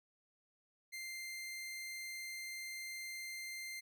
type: tone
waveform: sawtooth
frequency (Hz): 2093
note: C7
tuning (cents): 0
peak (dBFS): -40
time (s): 0.92-3.81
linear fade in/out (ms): 20
effects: none